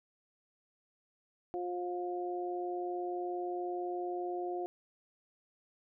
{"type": "harmonic tone", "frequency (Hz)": 177.7, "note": "F3", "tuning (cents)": 30, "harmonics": [2, 3, 4], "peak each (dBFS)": [-36, -47, -39], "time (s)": [1.54, 4.66], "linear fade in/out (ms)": 0, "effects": []}